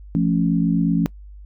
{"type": "chord", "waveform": "sine", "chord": "F augmented", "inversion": "none", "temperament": "equal with one note detuned", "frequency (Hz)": [171.61, 220, 277.2], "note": ["F3", "A3", "C#4"], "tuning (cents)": [-30, 0, 0], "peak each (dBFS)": [-18, -22, -21], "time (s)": [0.15, 1.06], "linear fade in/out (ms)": 0, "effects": ["noise-tail reverb RT60 0.1 s tail -23 dB re dry", "added 50 Hz sine -37 dBFS peak until 1.45 s"]}